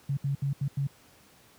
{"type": "tone bursts at uneven times", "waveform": "sine", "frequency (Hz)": 139.3, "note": "C#3", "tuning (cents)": 9, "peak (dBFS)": -25, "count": 5, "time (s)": [[0.09, 0.17], [0.24, 0.35], [0.42, 0.53], [0.61, 0.68], [0.77, 0.87]], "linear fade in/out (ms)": 5, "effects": ["pink hiss -58 dBFS RMS until 1.58 s", "high-pass 80 Hz 12 dB/octave"]}